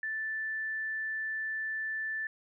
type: tone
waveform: sine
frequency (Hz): 1760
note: A6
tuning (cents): 0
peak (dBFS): -32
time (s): 0.03-2.27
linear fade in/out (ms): 2
effects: none